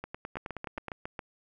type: two click trains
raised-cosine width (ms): 0.5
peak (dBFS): -21 / -22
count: 7 / 9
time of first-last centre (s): 0.37-1.192 / 0.04-0.883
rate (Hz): 7.3 / 9.49
effects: none